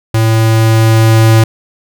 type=tone with level ramp; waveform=square; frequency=111.9 Hz; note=A2; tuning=30 cents sharp; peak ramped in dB=-8 to -4 dBFS; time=0.14-1.44 s; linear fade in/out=5 ms; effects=none